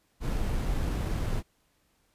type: noise with sample-and-hold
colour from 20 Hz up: brown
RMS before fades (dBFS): -29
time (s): 0.2-1.43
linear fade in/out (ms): 50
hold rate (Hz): 11025
effects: pink hiss -70 dBFS RMS until 2.14 s + resampled to 32000 Hz